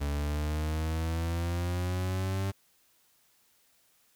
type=exponential sweep; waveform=40% pulse; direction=up; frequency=71.2 to 98 Hz; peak=-28 dBFS; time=0-2.52 s; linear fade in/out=20 ms; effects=white hiss -67 dBFS RMS until 4.15 s